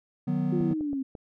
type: chord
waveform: triangle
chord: B major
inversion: first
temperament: just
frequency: 154.34 / 185.21 / 246.9 Hz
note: D#3 / F#3 / B3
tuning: -14 / +2 / 0 cents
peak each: -27 dBFS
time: 0.27-0.74 s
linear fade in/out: 10 ms
type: linear sweep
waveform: sine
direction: down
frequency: 360 to 261.6 Hz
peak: -27 dBFS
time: 0.52-1.03 s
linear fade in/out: 10 ms
type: clicks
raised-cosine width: 2 ms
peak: -27 dBFS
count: 5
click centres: 0.61 / 0.712 / 0.809 / 0.931 / 1.152 s
effects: none